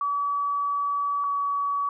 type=tone pair in turn; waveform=sine; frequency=1143 / 1135.1 Hz; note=D6 / C#6; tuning=-47 / +41 cents; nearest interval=unison; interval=12 cents; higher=first; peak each=-23 dBFS; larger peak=neither; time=0.01-1.24 / 1.24-1.89 s; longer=first; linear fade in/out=2 ms; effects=none